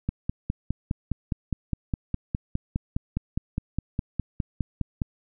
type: click train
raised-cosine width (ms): 5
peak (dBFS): -13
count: 25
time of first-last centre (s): 0.09-5.018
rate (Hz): 4.87
effects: none